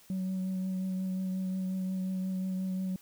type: tone with vibrato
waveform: sine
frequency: 187.4 Hz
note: F#3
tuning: 22 cents sharp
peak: -28 dBFS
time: 0.1-2.96 s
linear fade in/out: 2 ms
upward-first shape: triangle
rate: 5.6 Hz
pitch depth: 18 cents each way
effects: tanh soft clip ceiling -29 dBFS + white hiss -59 dBFS RMS until 3.01 s